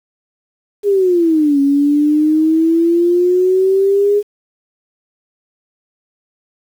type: exponential two-way sweep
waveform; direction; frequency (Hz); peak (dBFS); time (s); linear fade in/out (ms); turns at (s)
sine; down then up; 415.4 to 277.2 to 415.4; -9; 0.83-4.23; 50; 1.6
effects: 7-bit